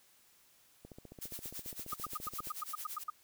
click train, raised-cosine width 2 ms, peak -36 dBFS, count 25, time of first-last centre 0.85-2.472 s, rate 14.8 Hz
blue noise with tremolo, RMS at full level -42 dBFS, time 1.21-3.04 s, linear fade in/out 10 ms, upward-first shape sine, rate 8.9 Hz, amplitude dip 85%
sine tone bursts, 1236 Hz, D#6, 12 cents flat, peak -34 dBFS, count 11, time 1.92-3.101 s, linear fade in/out 5 ms, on 21 ms, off 95 ms
effects white hiss -66 dBFS RMS until 3.23 s

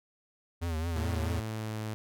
square tone with vibrato, 82 Hz, E2, 9 cents flat, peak -31 dBFS, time 0.61-1.41 s, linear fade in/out 20 ms, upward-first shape triangle, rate 4.6 Hz, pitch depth 100 cents each way
sawtooth tone with pitch glide, 110 to 108.61 Hz, A2 to A2, 0 to -22 cents, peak -30 dBFS, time 0.96-1.94 s, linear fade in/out 0 ms, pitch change -22 cents, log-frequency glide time 1.45-1.8 s
effects none

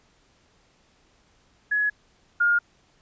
sine tone pair in turn, 1687 / 1418.6 Hz, G#6 / F6, +27 / +27 cents, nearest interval minor third, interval 300 cents, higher first, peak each -20 / -17 dBFS, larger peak second, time 1.71-1.9 / 2.4-2.59 s, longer neither, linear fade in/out 10 ms, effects pink hiss -62 dBFS RMS until 3.01 s + resampled to 16000 Hz

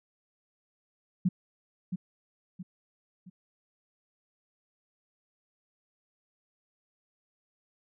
sine tone with echo, 182.5 Hz, F#3, 24 cents flat, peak -21 dBFS, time 1.25-1.29 s, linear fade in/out 10 ms, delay 670 ms, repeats 3, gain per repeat -8 dB, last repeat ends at 3.3 s, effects none

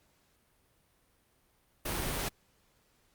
pink noise, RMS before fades -34 dBFS, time 1.85-2.29 s, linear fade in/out 10 ms, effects pink hiss -70 dBFS RMS until 3.14 s + Opus 48 kbps

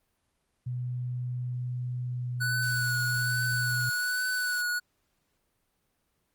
sine tone with pitch glide, 124.1 to 122.18 Hz, B2 to B2, +9 to -18 cents, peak -30 dBFS, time 0.66-3.9 s, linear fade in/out 10 ms, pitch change -27 cents, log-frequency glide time 2.06-2.73 s
square tone with vibrato, 1480 Hz, F#6, in tune, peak -28 dBFS, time 2.4-4.8 s, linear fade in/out 20 ms, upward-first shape triangle, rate 1.2 Hz, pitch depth 32 cents each way
blue noise, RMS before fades -43 dBFS, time 2.62-4.62 s, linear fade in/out 5 ms
effects pink hiss -75 dBFS RMS until 6.34 s + Opus 32 kbps

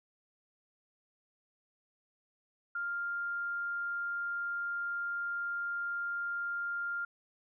sine tone, 1399 Hz, F6, 3 cents sharp, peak -33 dBFS, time 2.75-7.05 s, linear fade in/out 5 ms, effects none

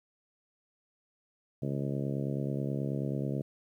harmonic tone, 69.3 Hz, C#2, in tune, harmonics 2 / 3 / 4 / 5 / 6 / 7 / 8 / 9, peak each -33 / -37 / -39 / -41 / -43 / -44 / -45 / -46 dBFS, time 1.62-3.42 s, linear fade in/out 5 ms, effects 11-bit

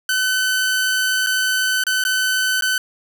sawtooth tone with dropouts, 1516 Hz, F#6, 42 cents sharp, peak -13 dBFS, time 0.09-2.78 s, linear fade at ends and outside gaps 2 ms, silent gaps 1.264-1.269 / 1.838-1.867 / 2.039-2.05 / 2.61-2.622 s, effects none

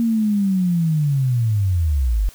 sine linear sweep, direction down, 234.2 to 44 Hz, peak -15 dBFS, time 0-2.29 s, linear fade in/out 0 ms, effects white hiss -46 dBFS RMS until 2.34 s

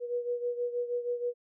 sine beating tone pair, 483.1 / 489.4 Hz, B4 / B4, -38 / -16 cents, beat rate 6.3 Hz, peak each -31 / -36 dBFS, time 0-1.34 s, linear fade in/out 50 ms, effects none

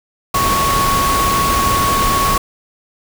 sine tone in noise, 1108.7 Hz, C#6, in tune, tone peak -14 dBFS, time 0.34-2.38 s, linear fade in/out 5 ms, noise pink, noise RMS -18 dBFS, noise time 0.34-2.38 s, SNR +1 dB, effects none

